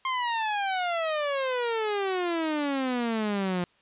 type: exponential sweep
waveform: sawtooth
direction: down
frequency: 1065 to 174.61 Hz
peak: -22 dBFS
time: 0.05-3.64 s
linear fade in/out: 2 ms
effects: white hiss -63 dBFS RMS until 3.81 s + resampled to 8000 Hz